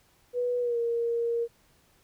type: tone with pitch glide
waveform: sine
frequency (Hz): 490 to 467.6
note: B4 to A#4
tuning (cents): -14 to +5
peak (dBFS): -25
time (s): 0.33-1.48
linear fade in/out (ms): 50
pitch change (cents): -81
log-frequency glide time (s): 0.6-0.78
effects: pink hiss -64 dBFS RMS until 2.03 s